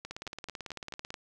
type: two click trains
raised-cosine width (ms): 0.2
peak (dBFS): -22 / -23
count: 19 / 6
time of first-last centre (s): 0.11-1.104 / 0.05-1.142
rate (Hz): 18.1 / 4.58
effects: none